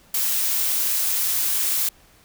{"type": "noise", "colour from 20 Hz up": "blue", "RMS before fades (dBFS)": -22, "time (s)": [0.14, 1.89], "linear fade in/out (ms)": 5, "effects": ["pink hiss -54 dBFS RMS until 2.24 s"]}